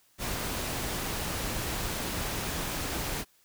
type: noise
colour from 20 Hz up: pink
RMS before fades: -33 dBFS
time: 0.18-3.25 s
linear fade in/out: 50 ms
effects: white hiss -65 dBFS RMS until 3.44 s